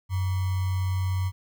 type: tone with sample-and-hold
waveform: sine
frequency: 93.3 Hz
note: F#2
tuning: 15 cents sharp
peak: -23 dBFS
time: 0.09-1.32 s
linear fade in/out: 50 ms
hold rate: 1050 Hz
effects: none